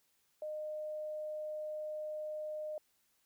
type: tone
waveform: sine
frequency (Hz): 612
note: D#5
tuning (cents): -29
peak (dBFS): -38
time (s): 0.42-2.78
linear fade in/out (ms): 2
effects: white hiss -75 dBFS RMS until 3.25 s